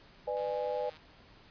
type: chord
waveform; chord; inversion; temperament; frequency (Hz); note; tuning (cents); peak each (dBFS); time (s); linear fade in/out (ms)
sine; G# diminished; first; just; 498.4 / 598 / 830.6; B4 / D5 / G#5; +16 / +31 / 0; -34 / -35 / -38; 0.27-0.9; 10
type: click train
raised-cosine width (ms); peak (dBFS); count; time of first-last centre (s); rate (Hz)
0.2; -36; 94; 0.37-0.97; 155
effects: pink hiss -58 dBFS RMS until 1.5 s + resampled to 11025 Hz